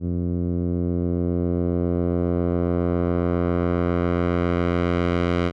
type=tone with low-pass filter sweep; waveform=10% pulse; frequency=87.31 Hz; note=F2; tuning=in tune; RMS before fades=-22 dBFS; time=0-5.52 s; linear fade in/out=50 ms; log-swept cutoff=230 to 3000 Hz; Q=0.76; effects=none